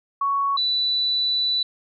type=tone pair in turn; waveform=sine; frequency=1114 / 3970 Hz; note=C#6 / B7; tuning=+8 / +8 cents; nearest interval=octave + minor seventh; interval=2200 cents; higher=second; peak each=-19 dBFS; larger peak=neither; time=0.21-0.57 / 0.57-1.63 s; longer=second; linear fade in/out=5 ms; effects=none